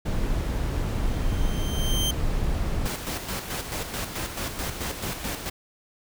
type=noise; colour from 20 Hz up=brown; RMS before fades=-25 dBFS; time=0.05-2.87 s; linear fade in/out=10 ms
type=tone with exponential growth; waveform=sawtooth; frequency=3136 Hz; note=G7; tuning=in tune; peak=-20 dBFS; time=0.86-2.11 s; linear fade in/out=5 ms; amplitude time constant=270 ms
type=noise with tremolo; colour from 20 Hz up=pink; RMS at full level=-30 dBFS; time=2.85-5.5 s; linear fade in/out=10 ms; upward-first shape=square; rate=4.6 Hz; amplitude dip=50%
effects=none